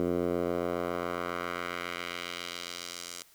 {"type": "tone with band-pass filter sweep", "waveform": "10% pulse", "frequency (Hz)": 87.31, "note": "F2", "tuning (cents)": 0, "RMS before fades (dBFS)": -34, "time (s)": [0, 3.22], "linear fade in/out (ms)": 0, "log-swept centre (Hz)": [350, 7100], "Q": 1.1, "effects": ["white hiss -60 dBFS RMS until 3.34 s"]}